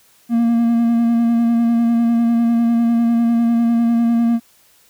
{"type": "tone with vibrato", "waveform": "triangle", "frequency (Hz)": 233.1, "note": "A#3", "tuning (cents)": 0, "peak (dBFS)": -10, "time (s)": [0.29, 4.4], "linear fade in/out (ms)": 50, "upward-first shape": "square", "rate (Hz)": 10, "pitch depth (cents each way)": 16, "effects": ["white hiss -53 dBFS RMS until 4.89 s"]}